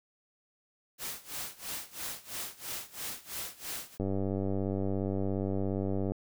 white noise with tremolo, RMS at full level -37 dBFS, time 0.98-3.98 s, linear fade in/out 50 ms, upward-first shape sine, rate 3 Hz, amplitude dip 90%
click train, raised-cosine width 2 ms, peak -20 dBFS, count 207, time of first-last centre 4-6.119 s, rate 97.2 Hz
effects none

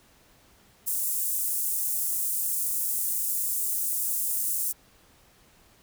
pink high-pass noise, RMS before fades -28 dBFS, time 0.86-4.73 s, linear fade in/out 20 ms, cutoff 8800 Hz, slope 24 dB/octave, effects pink hiss -59 dBFS RMS until 5.82 s

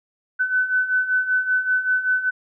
sine beating tone pair, 1505 / 1510.2 Hz, F#6 / F#6, +29 / +35 cents, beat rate 5.2 Hz, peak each -24 / -19 dBFS, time 0.39-2.31 s, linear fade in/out 20 ms, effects none

